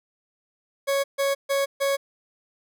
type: tone bursts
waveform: 40% pulse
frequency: 554 Hz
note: C#5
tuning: 1 cent flat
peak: -20 dBFS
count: 4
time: 0.87-1.97 s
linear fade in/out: 20 ms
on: 170 ms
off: 140 ms
effects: none